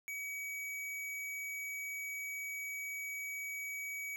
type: tone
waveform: square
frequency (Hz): 2269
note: C#7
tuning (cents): +40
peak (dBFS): -40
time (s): 0.08-4.16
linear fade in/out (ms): 0
effects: none